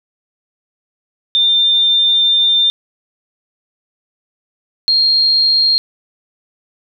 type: tone pair in turn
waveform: sine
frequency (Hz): 3597 / 4225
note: A7 / C8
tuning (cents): +37 / +16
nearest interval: minor third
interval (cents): 279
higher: second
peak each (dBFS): -9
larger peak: neither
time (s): 1.35-2.7 / 4.88-5.78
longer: first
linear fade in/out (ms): 0
effects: none